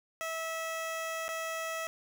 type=tone with dropouts; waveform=15% pulse; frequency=650 Hz; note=E5; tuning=24 cents flat; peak=-28 dBFS; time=0.21-1.87 s; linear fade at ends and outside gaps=0 ms; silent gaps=1.281-1.289 s; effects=none